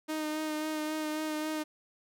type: tone with vibrato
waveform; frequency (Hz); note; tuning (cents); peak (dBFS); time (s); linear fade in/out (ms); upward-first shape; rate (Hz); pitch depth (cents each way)
sawtooth; 308.7; D#4; -14; -28; 0.08-1.64; 20; sine; 3.7; 20
effects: none

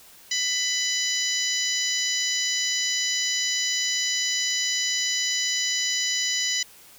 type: harmonic tone with a mistuned harmonic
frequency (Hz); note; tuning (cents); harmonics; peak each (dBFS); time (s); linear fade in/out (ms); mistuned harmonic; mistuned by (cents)
996; B5; +14; 2 / 3 / 4 / 5 / 6 / 7; -30 / -30 / -30 / -30 / -30 / -30; 0.31-6.63; 5; 6; -20
effects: white hiss -50 dBFS RMS until 6.98 s

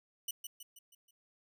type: tone with echo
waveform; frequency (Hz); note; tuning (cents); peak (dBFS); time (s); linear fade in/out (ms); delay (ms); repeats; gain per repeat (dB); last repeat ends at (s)
10% pulse; 2960; F#7; 0; -27; 0.28-0.31; 5; 160; 5; -6; 1.11
effects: none

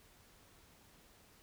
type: silence
effects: pink hiss -64 dBFS RMS until 1.42 s

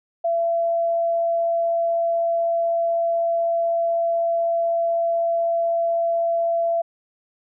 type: tone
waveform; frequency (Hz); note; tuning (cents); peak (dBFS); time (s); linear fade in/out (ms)
sine; 674; E5; +38; -18; 0.24-6.82; 10
effects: none

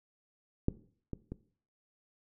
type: clicks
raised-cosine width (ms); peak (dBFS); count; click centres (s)
3; -14 / -24 / -26; 3; 0.684 / 1.133 / 1.32
effects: noise-tail reverb RT60 0.5 s tail -18 dB re dry

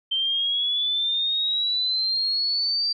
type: exponential sweep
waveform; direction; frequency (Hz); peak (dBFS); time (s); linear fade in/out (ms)
sine; up; 3119 to 4699; -21; 0.11-2.93; 10
effects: none

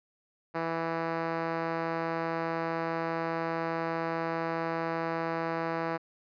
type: tone with band-pass filter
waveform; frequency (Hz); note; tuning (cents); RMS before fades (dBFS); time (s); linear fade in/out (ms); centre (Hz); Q
5% pulse; 164.81; E3; 0; -32; 0.54-5.98; 20; 450; 0.5
effects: resampled to 11025 Hz

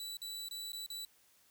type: tone with dropouts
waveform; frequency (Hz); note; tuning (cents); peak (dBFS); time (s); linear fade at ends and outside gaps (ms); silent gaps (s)
sawtooth; 3951; B7; 0; -38; 0-1.05; 2; 0.17-0.217 / 0.486-0.51 / 0.72-0.731 / 0.863-0.901
effects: white hiss -68 dBFS RMS until 1.5 s

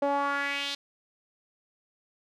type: tone with band-pass filter sweep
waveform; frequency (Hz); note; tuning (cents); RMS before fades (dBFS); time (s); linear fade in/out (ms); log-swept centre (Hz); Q
sawtooth; 281.8; C#4; +29; -29; 0.02-0.75; 5; 610 to 4100; 3
effects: none

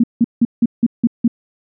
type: tone bursts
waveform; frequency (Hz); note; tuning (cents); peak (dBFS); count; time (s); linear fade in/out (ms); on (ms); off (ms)
sine; 234.2; A#3; +8; -8; 7; 0-1.279; 5; 37; 170
effects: none

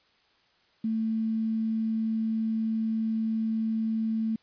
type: tone with quantisation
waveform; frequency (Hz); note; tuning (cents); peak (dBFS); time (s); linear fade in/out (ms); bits
sine; 222.1; A3; +16; -25; 0.84-4.36; 5; 9
effects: white hiss -65 dBFS RMS until 4.42 s + resampled to 11025 Hz

